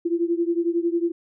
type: beating tone pair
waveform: sine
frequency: 336.6 / 347.6 Hz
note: E4 / F4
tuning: +36 / -8 cents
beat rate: 11 Hz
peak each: -22 / -24 dBFS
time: 0.05-1.12 s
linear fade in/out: 10 ms
effects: none

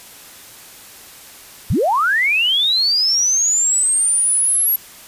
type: linear sweep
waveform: sine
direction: up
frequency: 55.8 to 11610 Hz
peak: -13 dBFS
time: 1.7-4.76 s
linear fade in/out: 5 ms
effects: white hiss -40 dBFS RMS until 5.07 s + resampled to 32000 Hz

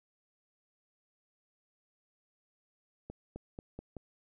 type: accelerating click train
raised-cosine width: 2 ms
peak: -29 dBFS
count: 5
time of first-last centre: 3.1-3.967 s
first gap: 260 ms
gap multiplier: 0.88
effects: none

